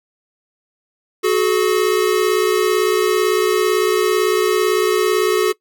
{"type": "tone pair together", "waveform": "square", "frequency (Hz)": [370, 427.9], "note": ["F#4", "A4"], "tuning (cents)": [0, -48], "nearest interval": "minor third", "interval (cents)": 252, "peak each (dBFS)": -17, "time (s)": [1.23, 5.53], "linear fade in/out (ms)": 20, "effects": ["noise-tail reverb RT60 0.1 s tail -21 dB re dry"]}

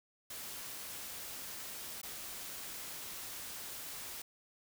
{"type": "noise with dropouts", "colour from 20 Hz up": "white", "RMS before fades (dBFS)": -45, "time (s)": [0.3, 4.22], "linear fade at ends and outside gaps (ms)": 5, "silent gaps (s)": [2.016, 2.031], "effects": []}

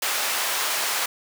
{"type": "high-pass noise", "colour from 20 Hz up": "pink", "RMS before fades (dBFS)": -25, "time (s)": [0.02, 1.06], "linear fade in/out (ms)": 5, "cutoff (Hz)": 900, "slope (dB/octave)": 12, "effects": []}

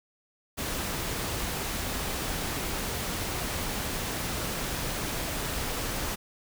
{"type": "noise", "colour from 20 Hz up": "pink", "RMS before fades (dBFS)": -32, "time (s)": [0.57, 6.16], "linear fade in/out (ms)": 20, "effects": []}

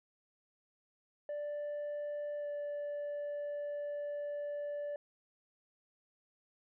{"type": "tone with pitch glide", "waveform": "sine", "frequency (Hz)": [587.3, 582.6], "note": ["D5", "D5"], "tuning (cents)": [0, -14], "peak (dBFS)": -34, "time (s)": [1.29, 4.96], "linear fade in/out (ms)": 2, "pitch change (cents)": -14, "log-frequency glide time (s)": [2.39, 2.47], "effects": ["tanh soft clip ceiling -36 dBFS"]}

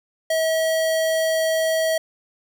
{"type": "tone", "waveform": "square", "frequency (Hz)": 643, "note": "E5", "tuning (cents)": -43, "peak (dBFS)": -19, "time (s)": [0.3, 1.98], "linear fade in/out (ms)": 5, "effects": []}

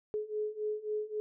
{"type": "beating tone pair", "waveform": "sine", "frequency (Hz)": [423.1, 426.8], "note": ["G#4", "G#4"], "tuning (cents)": [32, 47], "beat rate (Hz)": 3.7, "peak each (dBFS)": [-37, -35], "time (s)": [0.14, 1.2], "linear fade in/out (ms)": 0, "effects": []}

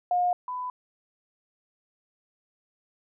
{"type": "tone pair in turn", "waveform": "sine", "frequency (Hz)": [715, 999], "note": ["F5", "B5"], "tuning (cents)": [41, 20], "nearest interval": "tritone", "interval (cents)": 579, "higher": "second", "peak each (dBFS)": [-21, -30], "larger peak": "first", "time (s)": [[0.11, 0.33], [0.48, 0.7]], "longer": "neither", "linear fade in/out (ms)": 2, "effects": []}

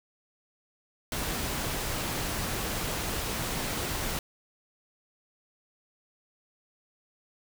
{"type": "noise", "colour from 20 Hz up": "pink", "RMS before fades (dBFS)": -32, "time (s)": [1.12, 4.19], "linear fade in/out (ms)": 2, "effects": []}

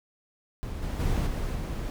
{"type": "noise with level steps", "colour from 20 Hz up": "brown", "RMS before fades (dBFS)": [-35, -31, -26, -30, -32], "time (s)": [0.63, 1.9], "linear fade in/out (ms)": 0, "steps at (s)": [0.82, 0.99, 1.26, 1.55], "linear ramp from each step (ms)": 10, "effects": []}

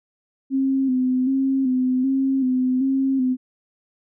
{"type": "tone with vibrato", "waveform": "sine", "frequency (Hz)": 261.6, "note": "C4", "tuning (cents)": 0, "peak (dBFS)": -17, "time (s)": [0.5, 3.37], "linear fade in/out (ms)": 50, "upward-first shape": "square", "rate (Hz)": 1.3, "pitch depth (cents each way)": 43, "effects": []}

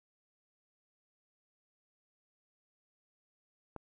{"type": "click", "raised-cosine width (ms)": 1, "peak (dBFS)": -28, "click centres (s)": 3.763, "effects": []}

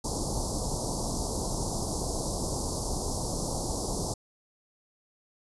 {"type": "band-stop noise", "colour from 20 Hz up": "pink", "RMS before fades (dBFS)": -31, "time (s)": [0.04, 4.14], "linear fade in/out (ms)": 5, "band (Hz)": [1000, 4600], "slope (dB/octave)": 48, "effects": ["resampled to 24000 Hz"]}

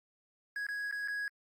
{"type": "tone with dropouts", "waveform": "triangle", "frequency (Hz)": 1661.2, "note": "G#6", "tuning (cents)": 0, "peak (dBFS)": -32, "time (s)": [0.56, 1.28], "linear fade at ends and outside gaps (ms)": 1, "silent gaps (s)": [[0.667, 0.687], [0.912, 0.925], [1.076, 1.083]], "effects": ["Opus 24 kbps"]}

